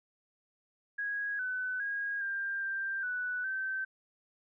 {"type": "tone with pitch steps", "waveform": "sine", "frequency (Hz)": [1652, 1507, 1638, 1592, 1580, 1485, 1547], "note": ["G#6", "F#6", "G#6", "G6", "G6", "F#6", "G6"], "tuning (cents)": [-10, 31, -24, 26, 13, 6, -23], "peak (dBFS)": -32, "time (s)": [0.98, 3.85], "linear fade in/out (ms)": 10, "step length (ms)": 410, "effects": []}